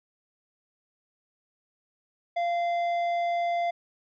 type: tone with tanh clipping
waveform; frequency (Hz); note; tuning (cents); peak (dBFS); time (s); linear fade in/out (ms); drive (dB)
sine; 691; F5; -19; -26; 2.36-3.71; 10; 9
effects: none